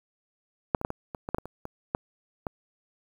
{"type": "clicks", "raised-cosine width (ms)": 1, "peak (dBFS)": [-7, -21, -11, -18, -21, -19, -9, -17, -24, -22, -11, -16], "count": 12, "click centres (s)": [0.748, 0.814, 0.849, 0.904, 1.148, 1.289, 1.346, 1.384, 1.456, 1.654, 1.949, 2.468], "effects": ["8-bit"]}